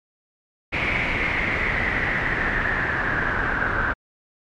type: noise with low-pass filter sweep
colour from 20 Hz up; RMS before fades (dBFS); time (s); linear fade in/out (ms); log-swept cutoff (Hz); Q
pink; -23; 0.72-3.94; 20; 2300 to 1500; 7.2
effects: MP3 96 kbps